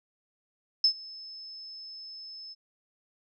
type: tone with ADSR envelope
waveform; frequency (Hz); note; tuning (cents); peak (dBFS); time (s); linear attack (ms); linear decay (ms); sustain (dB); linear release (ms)
sine; 5230; E8; -15; -17; 0.84-2.55; 3; 84; -24; 30
effects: none